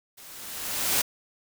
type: noise with level ramp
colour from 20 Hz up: white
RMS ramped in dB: -48 to -22 dBFS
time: 0.17-1.02 s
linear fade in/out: 10 ms
effects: none